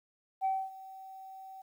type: tone with ADSR envelope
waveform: sine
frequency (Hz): 767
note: G5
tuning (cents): -38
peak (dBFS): -25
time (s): 0.41-1.62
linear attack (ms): 39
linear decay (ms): 250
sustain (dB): -20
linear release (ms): 8
effects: tanh soft clip ceiling -24 dBFS + 11-bit